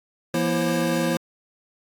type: tone cluster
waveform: square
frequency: 169 / 238.3 / 330.8 / 534 Hz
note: E3 / A#3 / E4 / C5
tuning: +43 / +38 / +6 / +35 cents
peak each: -27 dBFS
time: 0.34-1.17 s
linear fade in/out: 2 ms
effects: AAC 64 kbps